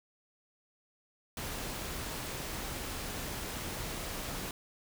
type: noise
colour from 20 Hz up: pink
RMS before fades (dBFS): -39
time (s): 1.37-4.51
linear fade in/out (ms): 2
effects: none